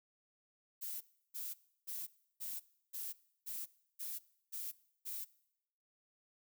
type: noise bursts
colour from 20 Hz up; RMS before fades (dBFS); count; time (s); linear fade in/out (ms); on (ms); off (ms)
violet; -43; 9; 0.81-5.25; 20; 200; 330
effects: noise-tail reverb RT60 0.8 s tail -21 dB re dry